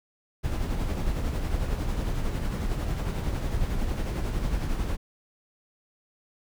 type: noise with tremolo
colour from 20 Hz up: brown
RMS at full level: -26 dBFS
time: 0.43-4.97 s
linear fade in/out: 20 ms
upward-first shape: sine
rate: 11 Hz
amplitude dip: 40%
effects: none